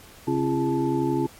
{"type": "tone cluster", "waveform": "sine", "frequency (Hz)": [136.6, 265.6, 337.7, 408.6, 873], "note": ["C#3", "C4", "E4", "G#4", "A5"], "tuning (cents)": [-25, 26, 42, -28, -14], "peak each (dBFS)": [-29, -26, -24, -30, -31], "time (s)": [0.27, 1.27], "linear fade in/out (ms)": 10, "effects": ["pink hiss -48 dBFS RMS until 1.39 s", "MP3 64 kbps"]}